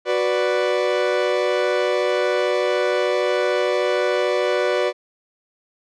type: chord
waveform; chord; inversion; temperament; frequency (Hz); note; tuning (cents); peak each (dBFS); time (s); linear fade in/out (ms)
40% pulse; B minor; second; equal; 370 / 493.9 / 587.3; F#4 / B4 / D5; 0 / 0 / 0; -22 / -21 / -21; 0.05-4.93; 50
effects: low-pass 4000 Hz 12 dB/octave